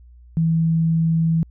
sine tone, 163.2 Hz, E3, 17 cents flat, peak -15 dBFS, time 0.37-1.43 s, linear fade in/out 0 ms, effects added 60 Hz sine -43 dBFS peak until 1.5 s

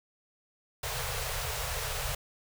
pink band-stop noise, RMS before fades -34 dBFS, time 0.83-2.15 s, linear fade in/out 5 ms, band 150 to 420 Hz, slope 96 dB/octave, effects none

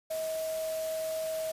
sine tone in noise, 638 Hz, D#5, 43 cents sharp, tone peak -31 dBFS, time 0.1-1.52 s, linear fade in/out 10 ms, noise white, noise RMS -43 dBFS, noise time 0.1-1.52 s, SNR +9 dB, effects resampled to 32000 Hz

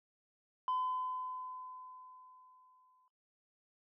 sine tone with exponential decay, 1016 Hz, B5, 49 cents sharp, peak -29 dBFS, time 0.68-3.08 s, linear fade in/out 1 ms, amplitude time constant 520 ms, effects noise-tail reverb RT60 0.3 s tail -22 dB re dry + tanh soft clip ceiling -29 dBFS

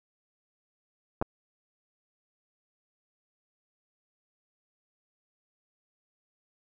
clicks, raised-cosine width 1 ms, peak -15 dBFS, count 2, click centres 1.215 / 1.224 s, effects none

